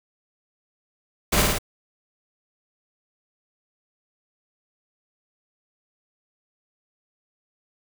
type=noise with echo; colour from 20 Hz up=pink; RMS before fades=-20 dBFS; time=1.32-1.43 s; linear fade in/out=10 ms; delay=52 ms; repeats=3; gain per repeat=-2 dB; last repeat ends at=1.586 s; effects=none